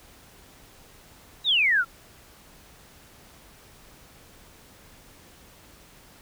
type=exponential sweep; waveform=sine; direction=down; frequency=3951 to 1318.5 Hz; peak=-18 dBFS; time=1.44-1.85 s; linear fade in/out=50 ms; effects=pink hiss -52 dBFS RMS until 6.21 s